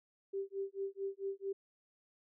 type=tone with tremolo; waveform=sine; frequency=392 Hz; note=G4; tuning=in tune; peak=-34 dBFS; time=0.33-1.53 s; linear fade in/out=10 ms; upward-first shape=sine; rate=4.5 Hz; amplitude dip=100%; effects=none